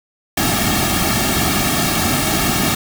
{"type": "noise with comb filter", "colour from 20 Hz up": "pink", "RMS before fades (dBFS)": -17, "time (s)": [0.37, 2.75], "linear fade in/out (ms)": 5, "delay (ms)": 2, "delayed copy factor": -0.85, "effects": []}